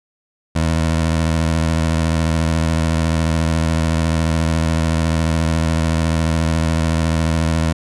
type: tone with vibrato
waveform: 20% pulse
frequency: 81 Hz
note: E2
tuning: 30 cents flat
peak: -10 dBFS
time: 0.55-7.73 s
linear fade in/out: 10 ms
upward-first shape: square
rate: 14 Hz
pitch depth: 33 cents each way
effects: resampled to 24000 Hz